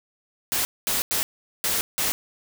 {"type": "noise bursts at uneven times", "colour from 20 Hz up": "white", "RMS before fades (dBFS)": -24, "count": 5, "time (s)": [[0.52, 0.65], [0.87, 1.02], [1.11, 1.23], [1.64, 1.81], [1.98, 2.12]], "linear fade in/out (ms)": 0, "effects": []}